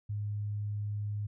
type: tone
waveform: sine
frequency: 103.8 Hz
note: G#2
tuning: in tune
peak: -32 dBFS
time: 0.09-1.27 s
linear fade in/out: 10 ms
effects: none